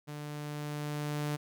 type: tone with level ramp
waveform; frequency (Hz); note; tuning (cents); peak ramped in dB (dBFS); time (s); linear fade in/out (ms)
sawtooth; 148.2; D3; +16; -36 to -27; 0.07-1.37; 20
effects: none